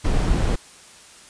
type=noise; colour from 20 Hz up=brown; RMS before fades=-19 dBFS; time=0.04-0.56 s; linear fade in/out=10 ms; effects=white hiss -46 dBFS RMS until 1.29 s + resampled to 22050 Hz